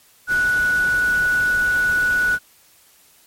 sine tone in noise, 1473 Hz, F#6, 8 cents flat, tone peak -15 dBFS, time 0.27-2.39 s, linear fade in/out 50 ms, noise pink, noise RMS -33 dBFS, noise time 0.27-2.39 s, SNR +15 dB, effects white hiss -53 dBFS RMS until 3.26 s + MP3 64 kbps

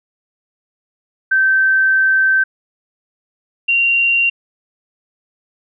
sine tone pair in turn, 1550 / 2762 Hz, G6 / F7, -20 / -20 cents, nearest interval minor seventh, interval 1000 cents, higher second, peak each -10 / -11 dBFS, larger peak first, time 1.31-2.44 / 3.68-4.3 s, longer first, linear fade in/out 10 ms, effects none

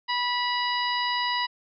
harmonic tone with a mistuned harmonic, 980 Hz, B5, 14 cents flat, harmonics 1 / 2 / 3 / 4 / 5, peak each -27 / -30 / -32 / -33 / -34 dBFS, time 0.08-1.47 s, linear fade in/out 20 ms, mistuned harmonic 3, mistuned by -17 cents, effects none

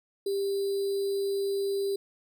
sine tone with sample-and-hold, 395.6 Hz, G4, 16 cents sharp, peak -26 dBFS, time 0.26-1.96 s, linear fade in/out 5 ms, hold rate 4410 Hz, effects none

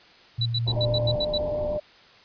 sine tone with tremolo, 116.54 Hz, A#2, in tune, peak -23 dBFS, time 0.38-1.16 s, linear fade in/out 10 ms, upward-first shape triangle, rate 4.7 Hz, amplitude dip 25%
sine tone bursts, 3951 Hz, B7, in tune, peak -24 dBFS, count 8, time 0.41-1.38 s, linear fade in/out 5 ms, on 46 ms, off 86 ms
pink low-pass noise, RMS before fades -34 dBFS, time 0.66-1.78 s, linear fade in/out 10 ms, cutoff 1000 Hz, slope 96 dB/octave
sine tone with vibrato, 599 Hz, D5, 34 cents sharp, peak -25 dBFS, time 0.76-1.8 s, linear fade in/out 10 ms, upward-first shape sine, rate 6.3 Hz, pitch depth 9 cents each way
effects white hiss -52 dBFS RMS until 2.24 s + resampled to 11025 Hz

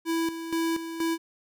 square tone with tremolo, 329.6 Hz, E4, in tune, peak -25 dBFS, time 0.05-1.18 s, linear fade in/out 50 ms, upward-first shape square, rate 2.1 Hz, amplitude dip 65%, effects none

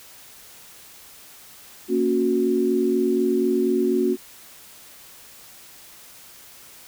sine chord, F# major, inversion first, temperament equal with one note detuned, 233.1 / 277.2 / 365.5 Hz, A#3 / C#4 / F#4, 0 / 0 / -21 cents, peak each -24 / -24 / -20 dBFS, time 1.88-4.17 s, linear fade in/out 50 ms, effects white hiss -46 dBFS RMS until 6.87 s

